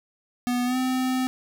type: tone with pitch glide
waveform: square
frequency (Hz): 245.8 to 257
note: B3 to C4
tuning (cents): -8 to -31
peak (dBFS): -23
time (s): 0.47-1.27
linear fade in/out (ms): 0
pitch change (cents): +77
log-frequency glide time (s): 0.65-0.77
effects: none